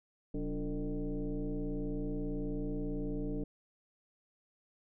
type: tone with frequency modulation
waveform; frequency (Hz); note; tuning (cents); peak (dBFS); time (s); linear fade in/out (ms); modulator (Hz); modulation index
sine; 130.81; C3; 0; -33; 0.34-3.44; 5; 160; 1.9
effects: none